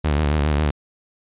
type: tone with vibrato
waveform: sawtooth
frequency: 74.5 Hz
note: D2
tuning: 25 cents sharp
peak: -13 dBFS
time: 0.04-0.71 s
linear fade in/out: 10 ms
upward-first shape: sine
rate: 7.3 Hz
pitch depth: 83 cents each way
effects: resampled to 8000 Hz